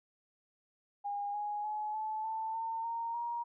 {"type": "tone with pitch steps", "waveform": "sine", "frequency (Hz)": [813, 830.6, 848.5, 866.8, 885.6, 904.7, 924.2, 944.2], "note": ["G#5", "G#5", "G#5", "A5", "A5", "A5", "A#5", "A#5"], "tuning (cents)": [-37, 0, 37, -26, 11, 48, -15, 22], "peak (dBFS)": -34, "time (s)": [1.04, 3.44], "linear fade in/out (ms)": 20, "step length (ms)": 300, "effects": []}